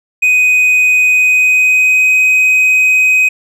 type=tone with pitch glide; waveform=triangle; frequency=2500 to 2516 Hz; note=D#7 to D#7; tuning=+8 to +19 cents; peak=-5 dBFS; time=0.22-3.29 s; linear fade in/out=10 ms; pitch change=+11 cents; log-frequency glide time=1.1-2.11 s; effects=none